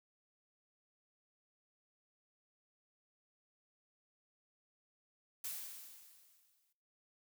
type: noise with exponential decay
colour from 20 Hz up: blue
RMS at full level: -41 dBFS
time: 5.44-6.73 s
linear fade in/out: 5 ms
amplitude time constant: 280 ms
effects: noise-tail reverb RT60 0.7 s tail -20 dB re dry